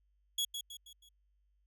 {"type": "tone with echo", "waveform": "sawtooth", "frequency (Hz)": 3347, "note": "G#7", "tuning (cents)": 13, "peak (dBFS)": -28, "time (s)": [0.38, 0.45], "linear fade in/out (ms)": 5, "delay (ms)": 160, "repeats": 4, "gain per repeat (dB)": -7, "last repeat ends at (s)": 1.09, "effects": ["added 50 Hz sine -70 dBFS peak until 1.66 s"]}